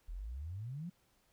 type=exponential sweep; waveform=sine; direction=up; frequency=38.89 to 185 Hz; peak=-40 dBFS; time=0.08-0.9 s; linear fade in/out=10 ms; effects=pink hiss -73 dBFS RMS until 1.32 s